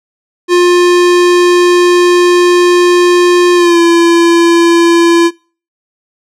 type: tone with pitch glide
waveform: square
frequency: 353.9 to 339.1 Hz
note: F4 to E4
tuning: +23 to +49 cents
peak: -5 dBFS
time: 0.48-5.31 s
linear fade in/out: 50 ms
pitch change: -74 cents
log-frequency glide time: 3.55-3.79 s
effects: noise-tail reverb RT60 0.4 s tail -25 dB re dry + low-pass 8000 Hz 12 dB/octave